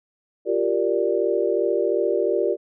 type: chord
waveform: sine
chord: G minor seventh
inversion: third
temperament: equal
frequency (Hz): 349.2 / 392 / 466.2 / 587.3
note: F4 / G4 / Bb4 / D5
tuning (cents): 0 / 0 / 0 / 0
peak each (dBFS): -25 / -23 / -24 / -25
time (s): 0.45-2.57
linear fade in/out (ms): 50
effects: none